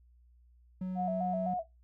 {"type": "tone", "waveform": "triangle", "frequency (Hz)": 185, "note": "F#3", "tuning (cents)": 0, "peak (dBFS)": -31, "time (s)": [0.81, 1.54], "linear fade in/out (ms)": 5}
{"type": "tone with vibrato", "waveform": "sine", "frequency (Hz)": 690, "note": "F5", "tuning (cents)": -21, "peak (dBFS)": -31, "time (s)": [0.95, 1.64], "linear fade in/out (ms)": 50, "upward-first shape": "square", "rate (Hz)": 3.9, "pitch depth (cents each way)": 83}
{"effects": ["noise-tail reverb RT60 0.2 s tail -21 dB re dry", "added 60 Hz sine -59 dBFS peak until 1.83 s"]}